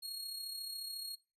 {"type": "tone with amplitude modulation", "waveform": "sawtooth", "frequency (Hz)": 4293, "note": "C8", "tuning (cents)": 44, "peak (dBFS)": -36, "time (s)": [0.02, 1.16], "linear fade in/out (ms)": 20, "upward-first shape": "sine", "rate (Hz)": 34.1, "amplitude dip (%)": 50, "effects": ["noise-tail reverb RT60 0.3 s tail -18 dB re dry", "resampled to 32000 Hz"]}